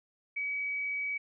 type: tone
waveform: sine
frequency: 2274 Hz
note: C#7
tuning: 44 cents sharp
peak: -31 dBFS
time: 0.36-1.18 s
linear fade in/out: 10 ms
effects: none